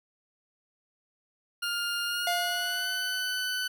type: tone with pitch glide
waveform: 20% pulse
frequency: 1409 to 1501.4 Hz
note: F6 to F#6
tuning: +15 to +25 cents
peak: -24 dBFS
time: 1.62-3.68 s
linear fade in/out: 10 ms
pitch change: +110 cents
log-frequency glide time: 2.05-2.89 s
type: tone with exponential decay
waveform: square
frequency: 698.5 Hz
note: F5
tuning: in tune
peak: -27 dBFS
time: 2.27-3.65 s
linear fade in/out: 2 ms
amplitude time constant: 300 ms
effects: none